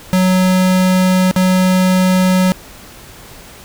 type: tone with dropouts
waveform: square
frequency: 185 Hz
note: F#3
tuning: in tune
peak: -10 dBFS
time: 0.13-2.52 s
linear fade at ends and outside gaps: 0 ms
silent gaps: 1.312-1.362 s
effects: pink hiss -37 dBFS RMS until 3.64 s

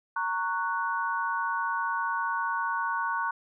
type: chord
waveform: sine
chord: F# major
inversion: first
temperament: just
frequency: 925 / 1110 / 1480 Hz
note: A#5 / C#6 / F#6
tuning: -14 / +2 / 0 cents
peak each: -31 dBFS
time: 0.16-3.31 s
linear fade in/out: 5 ms
effects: none

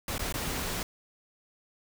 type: noise with dropouts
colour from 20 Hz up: pink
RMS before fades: -33 dBFS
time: 0.08-0.83 s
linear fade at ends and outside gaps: 2 ms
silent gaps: 0.181-0.193 / 0.325-0.34 s
effects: none

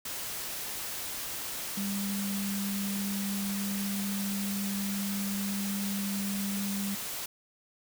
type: tone in noise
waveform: sine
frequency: 199 Hz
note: G3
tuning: 26 cents sharp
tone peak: -31 dBFS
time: 1.77-6.95 s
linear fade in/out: 5 ms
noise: white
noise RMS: -37 dBFS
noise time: 0.05-7.26 s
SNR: +3 dB
effects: none

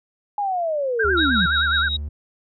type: linear sweep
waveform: sine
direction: down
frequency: 836 to 163.3 Hz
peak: -20 dBFS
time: 0.38-1.46 s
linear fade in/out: 2 ms
type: tone with vibrato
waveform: sine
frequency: 1480 Hz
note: F#6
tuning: in tune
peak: -18 dBFS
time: 0.99-1.89 s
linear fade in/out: 10 ms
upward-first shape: sine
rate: 9.6 Hz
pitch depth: 150 cents each way
type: tone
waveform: triangle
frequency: 73.8 Hz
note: D2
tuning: 9 cents sharp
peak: -24 dBFS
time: 1.04-2.09 s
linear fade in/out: 10 ms
type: tone with tremolo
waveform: sine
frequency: 3802 Hz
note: A#7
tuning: 33 cents sharp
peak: -20 dBFS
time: 1.17-1.97 s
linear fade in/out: 10 ms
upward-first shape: sine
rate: 5.4 Hz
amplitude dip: 65%
effects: none

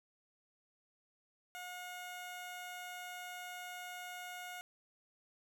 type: tone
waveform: 15% pulse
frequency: 720 Hz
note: F#5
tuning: 47 cents flat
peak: -38 dBFS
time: 1.55-4.61 s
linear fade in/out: 0 ms
effects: none

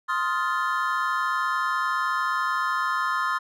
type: chord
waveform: triangle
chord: F dominant seventh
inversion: second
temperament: just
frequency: 1047.7 / 1257.2 / 1396.9 / 1746.1 Hz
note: C6 / Eb6 / F6 / A6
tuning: +2 / +18 / 0 / -14 cents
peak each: -25 / -26 / -28 / -29 dBFS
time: 0.08-3.39 s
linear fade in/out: 20 ms
effects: none

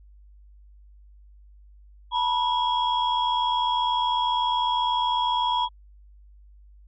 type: tone cluster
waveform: sine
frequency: 894 / 974 / 3317 Hz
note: A5 / B5 / G#7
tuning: +27 / -24 / -3 cents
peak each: -27 / -22 / -28 dBFS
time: 2.11-5.69 s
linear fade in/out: 50 ms
effects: tanh soft clip ceiling -14 dBFS + added 50 Hz sine -48 dBFS peak until 6.87 s

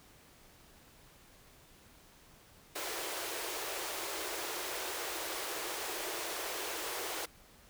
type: high-pass noise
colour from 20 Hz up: pink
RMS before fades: -39 dBFS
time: 2.75-7.26 s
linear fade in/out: 10 ms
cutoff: 320 Hz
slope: 96 dB/octave
effects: pink hiss -60 dBFS RMS until 7.69 s

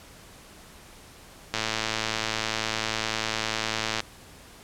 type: click train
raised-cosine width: 0.2 ms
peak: -9 dBFS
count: 272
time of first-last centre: 1.54-4.004 s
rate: 110 Hz
effects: pink hiss -49 dBFS RMS until 4.63 s + low-pass 12000 Hz 12 dB/octave

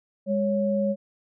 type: tone pair together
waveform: sine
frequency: 204.1 / 554.4 Hz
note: G#3 / C#5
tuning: -30 / 0 cents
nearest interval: octave + perfect fourth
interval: 1730 cents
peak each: -24 dBFS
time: 0.26-0.96 s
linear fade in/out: 50 ms
effects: none

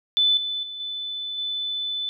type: tone with level steps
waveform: sine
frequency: 3505 Hz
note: A7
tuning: 7 cents flat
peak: -16 / -25 / -32 / -28 / -25 dBFS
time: 0.17-2.09 s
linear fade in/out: 0 ms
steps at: 0.37 / 0.63 / 0.8 / 1.38 s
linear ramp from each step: 2 ms
effects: none

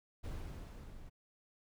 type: noise with level ramp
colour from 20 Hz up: brown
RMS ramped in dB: -41 to -53 dBFS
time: 0.23-1.1 s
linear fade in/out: 20 ms
effects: none

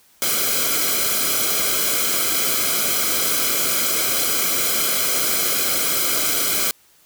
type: noise with comb filter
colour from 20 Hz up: white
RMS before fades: -20 dBFS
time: 0.22-6.71 s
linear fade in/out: 0 ms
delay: 1.1 ms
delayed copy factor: -0.85
effects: white hiss -55 dBFS RMS until 7.05 s

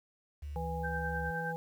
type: tone with vibrato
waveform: sine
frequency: 72.9 Hz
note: D2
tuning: 12 cents flat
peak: -38 dBFS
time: 0.42-1.31 s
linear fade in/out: 10 ms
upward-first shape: triangle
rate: 6.2 Hz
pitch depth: 9 cents each way
type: harmonic tone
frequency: 164.6 Hz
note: E3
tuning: 2 cents flat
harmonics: 1 / 3 / 5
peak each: -39 / -40 / -39 dBFS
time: 0.56-1.56 s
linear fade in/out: 0 ms
type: tone with tremolo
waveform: sine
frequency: 1564 Hz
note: G6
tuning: 4 cents flat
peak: -35 dBFS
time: 0.83-1.53 s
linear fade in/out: 20 ms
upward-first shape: sine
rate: 9.6 Hz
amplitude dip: 50%
effects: 10-bit

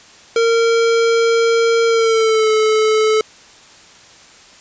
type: tone with pitch glide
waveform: square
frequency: 460 to 434.2 Hz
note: A#4 to A4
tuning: -23 to -23 cents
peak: -12 dBFS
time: 0.36-3.21 s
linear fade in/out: 2 ms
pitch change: -100 cents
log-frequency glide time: 1.86-2.5 s
effects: white hiss -43 dBFS RMS until 4.6 s + resampled to 16000 Hz

